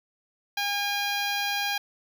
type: tone with notch filter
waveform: 10% pulse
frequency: 811 Hz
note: G#5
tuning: 41 cents flat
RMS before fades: -28 dBFS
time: 0.57-1.78 s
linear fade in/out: 5 ms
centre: 9100 Hz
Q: 1.1
effects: none